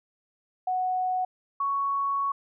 sine tone pair in turn, 739 / 1113 Hz, F#5 / C#6, -2 / +7 cents, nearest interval perfect fifth, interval 709 cents, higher second, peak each -24 / -24 dBFS, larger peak neither, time 0.67-1.25 / 1.6-2.32 s, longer second, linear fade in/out 5 ms, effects none

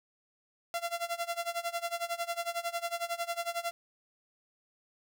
sawtooth tone with tremolo, 684 Hz, F5, 36 cents flat, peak -26 dBFS, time 0.74-3.71 s, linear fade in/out 0 ms, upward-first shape sine, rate 11 Hz, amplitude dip 90%, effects none

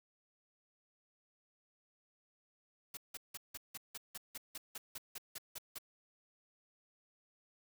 white noise bursts, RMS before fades -45 dBFS, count 15, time 2.94-5.785 s, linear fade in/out 5 ms, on 31 ms, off 170 ms, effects none

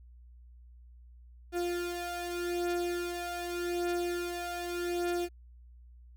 35% pulse beating tone pair, 349.6 / 350.44 Hz, F4 / F4, +2 / +6 cents, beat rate 0.84 Hz, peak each -32 / -35 dBFS, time 1.52-5.29 s, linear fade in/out 50 ms, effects added 60 Hz sine -51 dBFS peak until 6.16 s

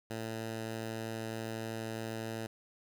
10% pulse tone, 112.3 Hz, A2, 36 cents sharp, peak -29 dBFS, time 0.1-2.47 s, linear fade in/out 10 ms, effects none

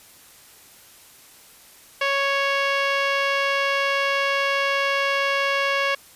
15% pulse tone with low-pass filter, 554.4 Hz, C#5, in tune, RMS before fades -22 dBFS, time 2.01-5.95 s, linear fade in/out 5 ms, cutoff 3500 Hz, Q 3.9, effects white hiss -49 dBFS RMS until 6.15 s + resampled to 32000 Hz

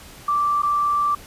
sine tone with dropouts, 1170 Hz, D6, 7 cents flat, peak -17 dBFS, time 0.28-1.15 s, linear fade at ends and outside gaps 5 ms, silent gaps 0.621-0.631 s, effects pink hiss -43 dBFS RMS until 1.26 s + resampled to 32000 Hz

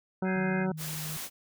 harmonic tone, 187.4 Hz, F#3, 22 cents sharp, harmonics 1 / 2 / 3 / 4 / 5 / 7 / 8, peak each -28 / -34 / -38 / -40 / -42 / -45 / -46 dBFS, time 0.22-0.72 s, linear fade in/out 5 ms
sine chord, Ab major seventh, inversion third, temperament equal, 1568 / 1661.2 / 2093 / 2489 Hz, G6 / Ab6 / C7 / Eb7, 0 / 0 / 0 / 0 cents, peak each -39 / -38 / -40 / -44 dBFS, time 0.24-0.67 s, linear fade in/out 50 ms
sine tone with pitch glide, 157.6 to 154.98 Hz, D#3 to D#3, +23 to -7 cents, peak -37 dBFS, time 0.36-1.17 s, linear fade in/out 2 ms, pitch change -30 cents, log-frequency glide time 0.73-0.92 s
white noise, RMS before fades -38 dBFS, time 0.77-1.3 s, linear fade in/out 50 ms
effects none

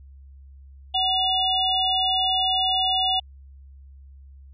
sine tone cluster, 751 / 2882 / 3489 Hz, F#5 / F#7 / A7, +26 / -46 / -15 cents, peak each -24 dBFS, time 0.94-3.2 s, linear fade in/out 10 ms, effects added 68 Hz sine -43 dBFS peak until 4.53 s

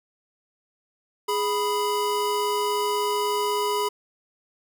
square tone pair together, 415.3 / 987.8 Hz, G#4 / B5, 0 / 0 cents, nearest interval octave + minor third, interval 1500 cents, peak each -26 dBFS, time 1.28-3.89 s, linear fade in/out 10 ms, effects none

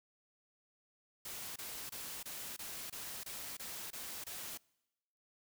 white noise bursts, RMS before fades -45 dBFS, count 10, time 1.25-4.575 s, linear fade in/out 5 ms, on 310 ms, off 25 ms, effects noise-tail reverb RT60 1.0 s tail -26 dB re dry

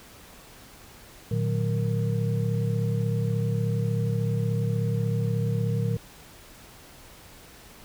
sine tone cluster, 114.7 / 151.2 / 184.2 / 466.2 Hz, A#2 / D#3 / F#3 / A#4, -28 / -49 / -7 / 0 cents, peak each -25 / -29 / -31 / -34 dBFS, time 1.31-5.97 s, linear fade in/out 5 ms, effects pink hiss -49 dBFS RMS until 7.84 s

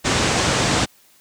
pink low-pass noise, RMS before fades -18 dBFS, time 0.04-0.86 s, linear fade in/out 20 ms, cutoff 8400 Hz, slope 48 dB/octave, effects white hiss -54 dBFS RMS until 1.2 s + high-pass 80 Hz 12 dB/octave

